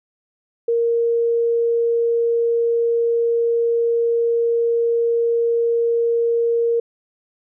sine tone, 466.2 Hz, A#4, in tune, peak -15 dBFS, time 0.68-6.8 s, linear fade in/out 5 ms, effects none

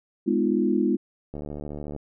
sine chord, F half-diminished seventh, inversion first, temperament equal with one note detuned, 207.7 / 249.7 / 311.1 / 349.2 Hz, Ab3 / Cb4 / Eb4 / F4, 0 / +19 / 0 / 0 cents, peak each -25 / -25 / -26 / -25 dBFS, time 0.26-0.97 s, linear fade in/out 20 ms
click train, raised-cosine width 2 ms, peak -22 dBFS, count 47, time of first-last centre 1.34-1.963 s, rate 73.8 Hz
effects none

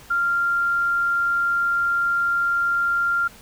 sine tone, 1390 Hz, F6, 9 cents flat, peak -18 dBFS, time 0.1-3.28 s, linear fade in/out 10 ms, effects pink hiss -46 dBFS RMS until 3.41 s

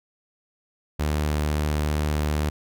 sawtooth tone, 75.2 Hz, D2, 42 cents sharp, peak -18 dBFS, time 0.99-2.5 s, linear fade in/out 10 ms, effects none

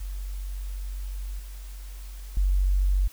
sine tone with level steps, 47.07 Hz, F#1, 30 cents sharp, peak -30 / -36 / -19 dBFS, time 0-3.08 s, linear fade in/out 10 ms, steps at 1.39 / 2.37 s, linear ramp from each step 2 ms, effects white hiss -51 dBFS RMS until 3.12 s

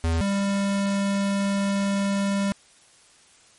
square tone pair in turn, 82.41 / 198.51 Hz, E2 / G3, 0 / +22 cents, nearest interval octave + minor third, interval 1522 cents, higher second, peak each -21 / -22 dBFS, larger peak first, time 0.04-0.21 / 0.21-2.52 s, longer second, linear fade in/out 0 ms, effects white hiss -55 dBFS RMS until 3.58 s + MP3 48 kbps

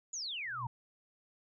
sine exponential sweep, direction down, 7050 to 880 Hz, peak -37 dBFS, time 0.13-0.67 s, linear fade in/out 5 ms
sine tone with exponential growth, 123.47 Hz, B2, in tune, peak -35 dBFS, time 0.44-0.67 s, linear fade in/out 5 ms, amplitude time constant 50 ms
effects none

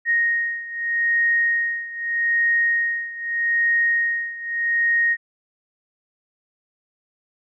sine beating tone pair, 1866 / 1866.81 Hz, A#6 / A#6, +1 / +2 cents, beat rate 0.81 Hz, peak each -20 / -23 dBFS, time 0.05-5.17 s, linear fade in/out 50 ms, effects none

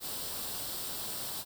white noise with comb filter, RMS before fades -38 dBFS, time 0-1.45 s, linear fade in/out 50 ms, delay 0.23 ms, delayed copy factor +0.55, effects none

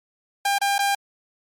sawtooth tone with dropouts, 800 Hz, G5, 35 cents sharp, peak -15 dBFS, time 0.45-0.95 s, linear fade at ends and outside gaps 5 ms, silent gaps 0.584-0.614 / 0.782-0.79 s, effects MP3 64 kbps

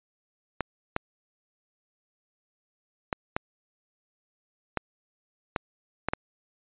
clicks, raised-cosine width 0.5 ms, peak -11 dBFS, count 8, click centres 0.607 / 0.964 / 3.128 / 3.365 / 4.773 / 5.562 / 6.086 / 6.135 s, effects resampled to 8000 Hz

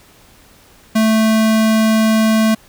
square tone, 220 Hz, A3, in tune, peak -11 dBFS, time 0.95-2.55 s, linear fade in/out 10 ms, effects pink hiss -47 dBFS RMS until 2.68 s

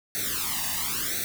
white noise with flanger, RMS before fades -29 dBFS, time 0.15-1.24 s, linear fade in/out 0 ms, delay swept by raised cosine 0.49 to 1.09 ms, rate 0.96 Hz, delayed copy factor +0.95, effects none

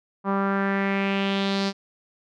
sawtooth tone with low-pass filter sweep, 196.5 Hz, G3, 4 cents sharp, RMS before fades -24 dBFS, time 0.24-1.73 s, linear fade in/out 50 ms, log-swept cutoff 1100 to 4900 Hz, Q 3.2, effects none

